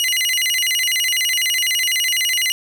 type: tone with vibrato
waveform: sawtooth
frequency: 2429 Hz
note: D#7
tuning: 42 cents flat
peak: -13 dBFS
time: 0-2.52 s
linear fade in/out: 0 ms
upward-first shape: square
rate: 12 Hz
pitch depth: 300 cents each way
effects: none